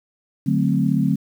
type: chord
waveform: sine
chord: D dominant seventh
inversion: none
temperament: equal with one note detuned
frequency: 147.94 / 185 / 220 / 261.6 Hz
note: D3 / F#3 / A3 / C4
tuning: +13 / 0 / 0 / 0 cents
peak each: -21 / -21 / -22 / -22 dBFS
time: 0.46-1.16 s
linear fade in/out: 10 ms
effects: 8-bit